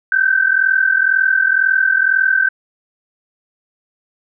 sine tone pair together, 1526 / 1568 Hz, G6 / G6, -47 / 0 cents, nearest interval unison, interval 47 cents, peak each -14 dBFS, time 0.12-2.49 s, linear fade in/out 2 ms, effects none

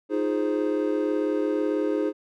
triangle chord, F minor seventh, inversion third, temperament equal, 311.1 / 349.2 / 415.3 / 523.3 Hz, Eb4 / F4 / Ab4 / C5, 0 / 0 / 0 / 0 cents, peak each -24 / -30 / -25 / -28 dBFS, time 0.09-2.13 s, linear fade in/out 50 ms, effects none

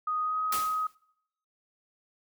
sine tone with pitch glide, 1244.5 to 1261.1 Hz, D#6 to D#6, 0 to +23 cents, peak -27 dBFS, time 0.07-0.87 s, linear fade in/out 5 ms, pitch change +23 cents, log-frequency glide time 0.23-0.38 s
white noise with exponential decay, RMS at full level -30 dBFS, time 0.52-0.95 s, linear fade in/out 5 ms, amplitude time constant 92 ms
effects noise-tail reverb RT60 0.8 s tail -24 dB re dry

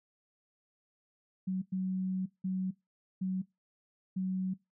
sine tone bursts at uneven times, 187.1 Hz, F#3, 20 cents sharp, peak -30 dBFS, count 5, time 1.47-1.62 / 1.72-2.26 / 2.44-2.71 / 3.21-3.42 / 4.16-4.54 s, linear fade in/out 10 ms, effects noise-tail reverb RT60 0.2 s tail -21 dB re dry

